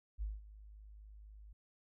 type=tone with ADSR envelope; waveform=sine; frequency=52 Hz; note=G#1; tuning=3 cents sharp; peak=-35 dBFS; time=0.18-1.53 s; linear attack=38 ms; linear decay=190 ms; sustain=-17 dB; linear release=5 ms; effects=none